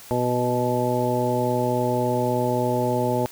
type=harmonic tone with a mistuned harmonic; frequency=123.47 Hz; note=B2; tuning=in tune; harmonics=1 / 2 / 3 / 4 / 5 / 7; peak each=-27 / -27 / -27 / -27 / -27 / -27 dBFS; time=0.11-3.26 s; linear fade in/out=0 ms; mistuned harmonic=1; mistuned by=-18 cents; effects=white hiss -44 dBFS RMS until 3.31 s